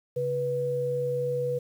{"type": "tone pair together", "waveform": "sine", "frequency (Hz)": [137.6, 490.4], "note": ["C#3", "B4"], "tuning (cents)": [-12, -12], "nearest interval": "octave + minor seventh", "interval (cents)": 2200, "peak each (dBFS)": [-33, -26], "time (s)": [0.16, 1.59], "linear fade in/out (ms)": 10, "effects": ["9-bit"]}